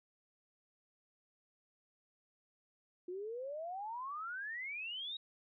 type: exponential sweep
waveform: sine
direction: up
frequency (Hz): 349.2 to 3843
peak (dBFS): -40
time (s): 3.08-5.17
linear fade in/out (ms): 5
effects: none